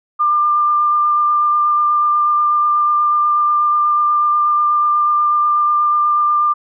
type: tone with vibrato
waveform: sine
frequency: 1195 Hz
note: D6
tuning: 30 cents sharp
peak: -11 dBFS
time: 0.19-6.54 s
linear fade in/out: 20 ms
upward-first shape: sine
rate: 8.2 Hz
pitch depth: 11 cents each way
effects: none